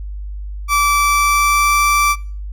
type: tone with pitch glide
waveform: 30% pulse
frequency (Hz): 1160 to 1167.4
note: D6 to D6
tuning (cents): -22 to -11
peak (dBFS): -9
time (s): 0.68-2.16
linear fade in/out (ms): 50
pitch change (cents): +11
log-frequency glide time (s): 0.96-1.78
effects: noise-tail reverb RT60 0.4 s tail -22 dB re dry + added 50 Hz sine -24 dBFS peak until 2.52 s